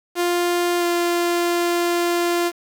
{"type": "tone with pitch glide", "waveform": "sawtooth", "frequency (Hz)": [350, 346.4], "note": ["F4", "F4"], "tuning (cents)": [4, -14], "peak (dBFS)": -14, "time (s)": [0.15, 2.52], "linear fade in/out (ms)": 50, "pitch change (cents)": -18, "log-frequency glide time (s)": [0.79, 0.84], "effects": ["7-bit"]}